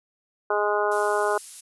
harmonic tone, 207.7 Hz, G#3, in tune, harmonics 2 / 3 / 4 / 5 / 6 / 7, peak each -25 / -27 / -28 / -29 / -30 / -30 dBFS, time 0.5-1.38 s, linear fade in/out 5 ms
violet noise, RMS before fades -35 dBFS, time 0.91-1.61 s, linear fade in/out 10 ms
effects resampled to 24000 Hz

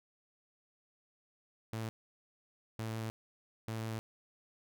sawtooth tone bursts at uneven times, 111.5 Hz, A2, 23 cents sharp, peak -33 dBFS, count 3, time 1.73-1.89 / 2.79-3.1 / 3.68-3.99 s, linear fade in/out 0 ms, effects none

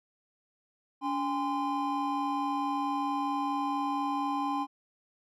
triangle tone cluster, 284.8 / 810 / 1034 Hz, C#4 / G#5 / C6, +47 / -43 / -21 cents, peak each -31 dBFS, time 1.01-4.67 s, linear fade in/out 50 ms, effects none

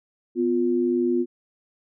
sine tone pair together, 250 / 351.7 Hz, B3 / F4, +21 / +12 cents, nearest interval tritone, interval 591 cents, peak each -23 / -21 dBFS, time 0.35-1.26 s, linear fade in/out 50 ms, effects none

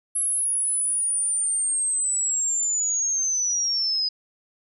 sine linear sweep, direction down, 10930 to 4972 Hz, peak -21 dBFS, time 0.15-4.09 s, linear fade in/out 10 ms, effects none

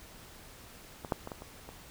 clicks, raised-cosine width 1 ms, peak -25 / -14 / -25 / -25 / -30 / -30 dBFS, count 6, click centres 1.048 / 1.122 / 1.274 / 1.318 / 1.421 / 1.69 s, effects pink hiss -52 dBFS RMS until 1.9 s

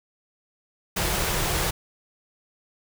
pink band-stop noise, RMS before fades -25 dBFS, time 0.96-1.71 s, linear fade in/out 10 ms, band 210 to 310 Hz, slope 96 dB/octave, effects none

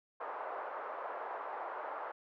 white band-pass noise, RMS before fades -42 dBFS, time 0.2-2.12 s, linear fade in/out 10 ms, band 500 to 1200 Hz, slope 24 dB/octave, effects none

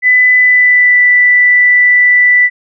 sine tone with pitch glide, 2000 to 1977 Hz, B6 to B6, +21 to +1 cents, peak -4 dBFS, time 0.02-2.5 s, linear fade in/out 50 ms, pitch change -20 cents, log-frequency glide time 0.38-0.98 s, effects none

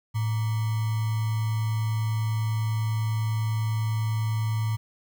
sine tone with sample-and-hold, 110 Hz, A2, in tune, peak -23 dBFS, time 0.14-4.77 s, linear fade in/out 20 ms, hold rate 1050 Hz, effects none

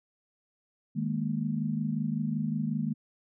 sine chord, D# suspended fourth, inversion none, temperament equal, 155.56 / 207.7 / 233.1 Hz, D#3 / G#3 / A#3, 0 / 0 / 0 cents, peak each -32 dBFS, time 0.95-2.94 s, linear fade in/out 20 ms, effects none

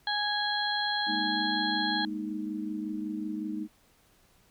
harmonic tone, 829 Hz, G#5, 3 cents flat, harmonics 1 / 2 / 4 / 5, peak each -32 / -32 / -34 / -33 dBFS, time 0.07-2.05 s, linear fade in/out 2 ms
sine chord, Ab suspended second, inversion none, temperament equal, 207.7 / 233.1 / 311.1 Hz, Ab3 / Bb3 / Eb4, 0 / 0 / 0 cents, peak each -36 / -39 / -34 dBFS, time 1.06-3.68 s, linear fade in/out 50 ms
effects pink hiss -64 dBFS RMS until 4.5 s

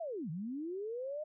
sine linear two-way sweep, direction down then up, 698.5 to 146.83 to 623 Hz, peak -37 dBFS, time 0-1.24 s, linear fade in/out 10 ms, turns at 0.3 s, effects none

